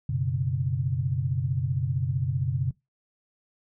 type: chord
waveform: sine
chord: F# suspended fourth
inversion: none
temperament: just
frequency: 92.5 / 123.33 / 138.75 Hz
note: F#2 / B2 / C#3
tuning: 0 / -2 / +2 cents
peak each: -31 / -28 / -27 dBFS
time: 0.09-2.71 s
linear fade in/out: 5 ms
effects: noise-tail reverb RT60 0.2 s tail -21 dB re dry